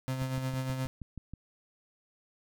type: tone with tremolo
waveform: 35% pulse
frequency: 130.81 Hz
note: C3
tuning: in tune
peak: -28 dBFS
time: 0.08-0.87 s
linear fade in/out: 0 ms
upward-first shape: sine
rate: 8.4 Hz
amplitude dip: 45%
type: click train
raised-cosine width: 5 ms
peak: -29 dBFS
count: 8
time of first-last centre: 0.22-1.336 s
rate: 6.27 Hz
effects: none